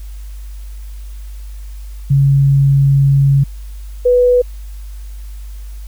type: tone pair in turn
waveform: sine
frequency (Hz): 138.5 / 493.6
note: C#3 / B4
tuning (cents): -1 / -1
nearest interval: octave + minor seventh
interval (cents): 2200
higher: second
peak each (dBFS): -7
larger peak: neither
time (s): 2.1-3.44 / 4.05-4.42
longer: first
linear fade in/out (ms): 10
effects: added 50 Hz sine -26 dBFS peak until 5.87 s + white hiss -47 dBFS RMS until 5.87 s